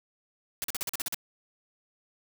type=noise bursts; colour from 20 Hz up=white; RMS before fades=-32 dBFS; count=9; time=0.62-1.145 s; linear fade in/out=0 ms; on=21 ms; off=42 ms; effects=none